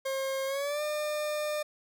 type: tone with pitch glide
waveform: 40% pulse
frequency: 536 to 601.6 Hz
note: C5 to D5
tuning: +42 to +42 cents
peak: -29 dBFS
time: 0.05-1.63 s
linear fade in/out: 10 ms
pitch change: +200 cents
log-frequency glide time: 0.46-0.82 s
effects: none